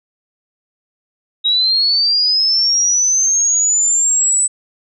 sine linear sweep, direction up, 3799 to 8010 Hz, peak -11 dBFS, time 1.44-4.48 s, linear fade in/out 20 ms, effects none

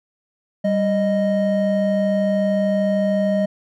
triangle tone pair together, 196 / 621.3 Hz, G3 / D#5, 0 / -3 cents, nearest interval octave + minor sixth, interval 1997 cents, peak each -17 dBFS, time 0.64-3.46 s, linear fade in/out 10 ms, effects none

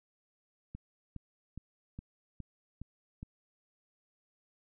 click train, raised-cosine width 5 ms, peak -30 dBFS, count 7, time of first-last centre 0.75-3.229 s, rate 2.42 Hz, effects none

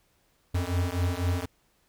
square beating tone pair, 86.8 / 90.8 Hz, F2 / F#2, -10 / -32 cents, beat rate 4 Hz, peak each -29 dBFS, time 0.54-1.46 s, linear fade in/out 10 ms, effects pink hiss -68 dBFS RMS until 1.88 s

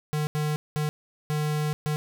square tone bursts at uneven times, 151.1 Hz, D3, 50 cents sharp, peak -25 dBFS, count 5, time 0.13-0.27 / 0.35-0.56 / 0.76-0.89 / 1.3-1.73 / 1.86-1.96 s, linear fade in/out 0 ms, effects none

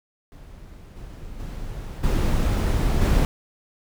brown noise with level steps, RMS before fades -42 / -38 / -33 / -20 / -17 dBFS, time 0.32-3.25 s, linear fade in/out 0 ms, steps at 0.96 / 1.39 / 2.03 / 3.01 s, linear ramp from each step 10 ms, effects none

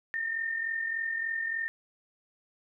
sine tone pair together, 1812.6 / 1856 Hz, A#6 / A#6, -49 / -8 cents, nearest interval unison, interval 41 cents, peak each -30 / -38 dBFS, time 0.14-1.68 s, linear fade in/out 0 ms, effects none

